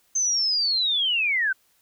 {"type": "linear sweep", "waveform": "sine", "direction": "down", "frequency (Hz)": [6300, 1480], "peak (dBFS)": -20, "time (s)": [0.15, 1.53], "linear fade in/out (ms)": 10, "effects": ["white hiss -64 dBFS RMS until 1.81 s"]}